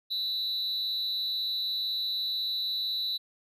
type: tone with amplitude modulation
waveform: triangle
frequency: 3951 Hz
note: B7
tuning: in tune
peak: -23 dBFS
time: 0.1-3.18 s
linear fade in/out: 20 ms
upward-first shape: sine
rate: 254 Hz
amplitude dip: 75%
effects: tanh soft clip ceiling -20 dBFS + resampled to 32000 Hz